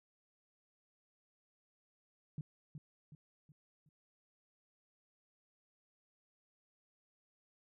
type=tone with echo; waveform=sine; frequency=150 Hz; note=D3; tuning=37 cents sharp; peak=-38 dBFS; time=2.38-2.41 s; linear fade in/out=2 ms; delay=370 ms; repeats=4; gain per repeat=-7 dB; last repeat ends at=3.89 s; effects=none